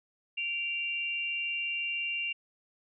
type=tone pair together; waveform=sine; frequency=2335 / 2777 Hz; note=D7 / F7; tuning=-11 / -10 cents; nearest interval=minor third; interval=301 cents; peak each=-38 / -31 dBFS; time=0.37-2.33 s; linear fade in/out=10 ms; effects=none

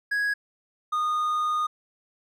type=tone pair in turn; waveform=triangle; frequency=1661.2 / 1229.1 Hz; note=G#6 / D#6; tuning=0 / -22 cents; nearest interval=perfect fourth; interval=522 cents; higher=first; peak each=-21 dBFS; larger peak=neither; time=0.11-0.34 / 0.92-1.67 s; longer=second; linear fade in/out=10 ms; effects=none

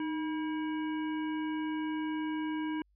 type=harmonic tone with a mistuned harmonic; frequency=322.6 Hz; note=E4; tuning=37 cents flat; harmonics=1 / 3 / 5 / 7 / 9; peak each=-32 / -42 / -46 / -49 / -51 dBFS; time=0-2.82 s; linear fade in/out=2 ms; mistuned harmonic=1; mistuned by=-74 cents; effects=added 50 Hz sine -66 dBFS peak until 2.95 s

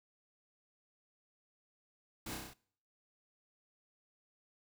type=noise with echo; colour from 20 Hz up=pink; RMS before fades=-44 dBFS; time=2.26-2.35 s; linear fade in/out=5 ms; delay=31 ms; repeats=6; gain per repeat=-2 dB; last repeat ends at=2.536 s; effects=noise-tail reverb RT60 0.6 s tail -23 dB re dry

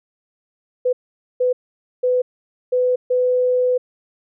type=tone bursts at uneven times; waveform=sine; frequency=501 Hz; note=B4; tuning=25 cents sharp; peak=-14 dBFS; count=5; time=0.85-0.93 / 1.4-1.53 / 2.03-2.22 / 2.72-2.96 / 3.1-3.78 s; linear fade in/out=10 ms; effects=none

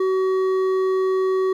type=tone with hard clipping; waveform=triangle; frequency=377.4 Hz; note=F#4; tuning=34 cents sharp; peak=-19 dBFS; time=0-1.53 s; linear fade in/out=5 ms; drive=11 dB; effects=none

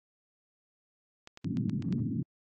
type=clicks; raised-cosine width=0.2 ms; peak=-29 dBFS; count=7; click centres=1.274 / 1.374 / 1.445 / 1.571 / 1.696 / 1.824 / 1.926 s
type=band-pass noise; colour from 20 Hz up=pink; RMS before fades=-32 dBFS; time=1.44-2.23 s; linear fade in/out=10 ms; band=110 to 290 Hz; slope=48 dB/octave
effects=AAC 32 kbps

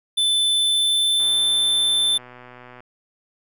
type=tone with pitch glide; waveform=square; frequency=3520 to 3542 Hz; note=A7 to A7; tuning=0 to +11 cents; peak=-17 dBFS; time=0.17-2.18 s; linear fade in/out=10 ms; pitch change=+11 cents; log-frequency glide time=0.52-1.41 s
type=click train; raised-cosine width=0.5 ms; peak=-27 dBFS; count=200; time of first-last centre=1.2-2.805 s; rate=124 Hz
effects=none

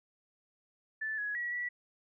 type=tone with pitch steps; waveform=sine; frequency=1752 / 1677 / 1924 / 1949 Hz; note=A6 / G#6 / B6 / B6; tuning=-8 / +16 / -46 / -23 cents; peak=-33 dBFS; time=1.01-1.69 s; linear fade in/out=10 ms; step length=170 ms; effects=none

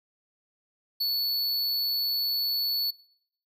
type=tone; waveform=square; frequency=4435 Hz; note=C#8; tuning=in tune; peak=-25 dBFS; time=1-2.91 s; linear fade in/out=10 ms; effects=noise-tail reverb RT60 0.7 s tail -23 dB re dry

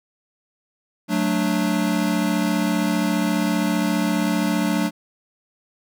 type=chord; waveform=square; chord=D major; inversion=first; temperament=equal; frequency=185 / 220 / 293.7 Hz; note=F#3 / A3 / D4; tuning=0 / 0 / 0 cents; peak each=-24 dBFS; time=1.08-4.91 s; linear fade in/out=50 ms; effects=none

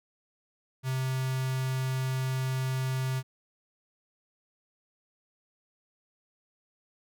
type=tone with notch filter; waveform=square; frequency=130.81 Hz; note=C3; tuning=in tune; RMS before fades=-30 dBFS; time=0.83-3.23 s; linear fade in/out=50 ms; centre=490 Hz; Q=0.96; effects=none

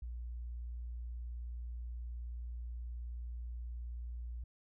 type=tone; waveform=sine; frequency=59.4 Hz; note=A#1; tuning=33 cents sharp; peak=-40 dBFS; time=0.02-4.44 s; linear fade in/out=5 ms; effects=none

